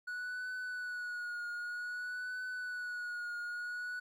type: tone with vibrato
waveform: triangle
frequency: 1467 Hz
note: F#6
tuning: 15 cents flat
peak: -36 dBFS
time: 0.07-4 s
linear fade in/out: 10 ms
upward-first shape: triangle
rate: 0.53 Hz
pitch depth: 44 cents each way
effects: 13-bit